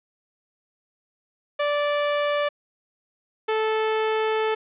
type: tone pair in turn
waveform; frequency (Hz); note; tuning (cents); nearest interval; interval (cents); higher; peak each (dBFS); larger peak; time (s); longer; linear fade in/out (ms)
sawtooth; 584 / 437.5; D5 / A4; -10 / -10; perfect fourth; 500; first; -17; neither; 1.59-2.49 / 3.48-4.55; second; 10
effects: resampled to 8000 Hz + 9-bit